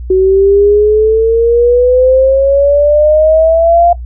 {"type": "exponential sweep", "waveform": "sine", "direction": "up", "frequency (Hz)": [372.1, 698.5], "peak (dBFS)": -4, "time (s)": [0.1, 3.93], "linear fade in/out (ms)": 5, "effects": ["noise-tail reverb RT60 0.1 s tail -17 dB re dry", "added 60 Hz sine -20 dBFS peak until 4.05 s"]}